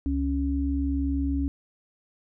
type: tone pair together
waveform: sine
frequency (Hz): 69.3 / 277.2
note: C#2 / C#4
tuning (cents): 0 / 0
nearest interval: 2 octaves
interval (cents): 2400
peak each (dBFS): -26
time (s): 0.06-1.48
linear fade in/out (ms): 0
effects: none